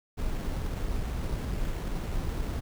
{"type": "noise with sample-and-hold", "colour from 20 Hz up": "brown", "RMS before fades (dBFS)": -31, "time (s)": [0.17, 2.61], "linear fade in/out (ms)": 20, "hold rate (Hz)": 4900, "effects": []}